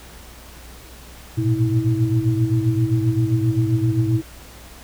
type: tone cluster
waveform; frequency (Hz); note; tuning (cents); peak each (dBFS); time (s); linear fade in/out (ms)
sine; 102.7 / 114.9 / 122.5 / 323.5; G#2 / A#2 / B2 / E4; -19 / -25 / -14 / -32; -28 / -20 / -20 / -22; 1.37-4.22; 20
effects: added 60 Hz sine -43 dBFS peak until 4.83 s + pink hiss -43 dBFS RMS until 4.83 s